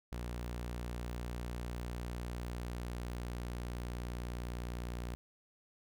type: tone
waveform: sawtooth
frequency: 59.9 Hz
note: A#1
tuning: 48 cents sharp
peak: -35 dBFS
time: 0.12-5.15 s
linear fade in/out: 0 ms
effects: none